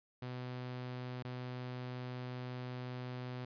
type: tone with dropouts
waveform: sawtooth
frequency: 125.4 Hz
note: B2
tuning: 27 cents sharp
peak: -37 dBFS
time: 0.22-3.45 s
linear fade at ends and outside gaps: 5 ms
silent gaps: 1.227-1.248 s
effects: resampled to 11025 Hz